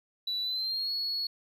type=tone with pitch glide; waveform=triangle; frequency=3951 to 4359 Hz; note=B7 to C#8; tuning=0 to -30 cents; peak=-27 dBFS; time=0.27-1.27 s; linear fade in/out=5 ms; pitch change=+170 cents; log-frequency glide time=0.42-0.92 s; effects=tanh soft clip ceiling -26 dBFS